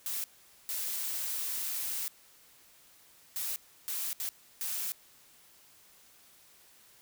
blue noise bursts at uneven times, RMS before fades -35 dBFS, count 6, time 0.06-0.24 / 0.69-2.08 / 3.36-3.56 / 3.88-4.13 / 4.2-4.29 / 4.61-4.92 s, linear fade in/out 0 ms, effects white hiss -60 dBFS RMS until 7.01 s

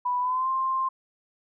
sine tone with pitch glide, 987.8 to 1052.6 Hz, B5 to C6, 0 to +10 cents, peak -23 dBFS, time 0.05-0.89 s, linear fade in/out 10 ms, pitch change +110 cents, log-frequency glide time 0.2-0.49 s, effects none

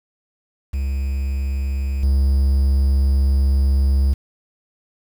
triangle tone with level steps, 68 Hz, C#2, 33 cents flat, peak -17 / -11 dBFS, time 0.73-4.14 s, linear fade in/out 10 ms, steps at 2.03 s, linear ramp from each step 5 ms, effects 7-bit

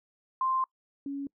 sine tone pair in turn, 1046.5 / 279.3 Hz, C6 / C#4, 0 / +13 cents, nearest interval octave + major seventh, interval 2287 cents, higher first, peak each -25 / -32 dBFS, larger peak first, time 0.41-0.64 / 1.06-1.27 s, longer first, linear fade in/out 2 ms, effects noise-tail reverb RT60 0.1 s tail -25 dB re dry

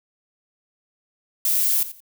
violet noise with echo, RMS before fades -20 dBFS, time 1.45-1.83 s, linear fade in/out 2 ms, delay 87 ms, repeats 2, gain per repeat -14 dB, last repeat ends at 2.004 s, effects none

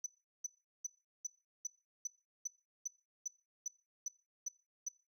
sine tone bursts, 5990 Hz, F#8, 20 cents sharp, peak -33 dBFS, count 13, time 0.04-4.886 s, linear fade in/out 5 ms, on 22 ms, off 380 ms, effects noise-tail reverb RT60 0.3 s tail -19 dB re dry + tanh soft clip ceiling -35 dBFS

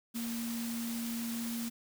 sine tone in noise, 232.4 Hz, A#3, 5 cents flat, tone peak -35 dBFS, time 0.14-1.7 s, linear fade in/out 20 ms, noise white, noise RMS -43 dBFS, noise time 0.14-1.7 s, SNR +5 dB, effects none

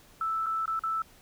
sine tone with dropouts, 1318.5 Hz, E6, in tune, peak -27 dBFS, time 0.21-1.02 s, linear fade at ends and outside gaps 2 ms, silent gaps 0.461-0.466 / 0.657-0.678 / 0.793-0.836 s, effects pink hiss -57 dBFS RMS until 1.21 s

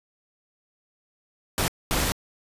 pink noise bursts at uneven times, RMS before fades -24 dBFS, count 2, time 1.58-1.68 / 1.91-2.12 s, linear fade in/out 0 ms, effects resampled to 32000 Hz

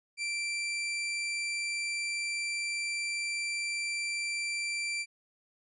sawtooth tone, 2349 Hz, D7, in tune, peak -28 dBFS, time 0.17-5.06 s, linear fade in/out 50 ms, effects resampled to 24000 Hz

